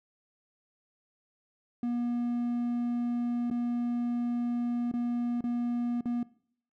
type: tone with dropouts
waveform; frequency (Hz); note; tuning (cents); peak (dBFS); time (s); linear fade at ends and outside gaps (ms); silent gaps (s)
triangle; 240; B3; -49; -26; 1.83-6.23; 2; 3.501-3.511 / 4.915-4.938 / 5.408-5.44 / 6.009-6.056
effects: noise-tail reverb RT60 0.6 s tail -20 dB re dry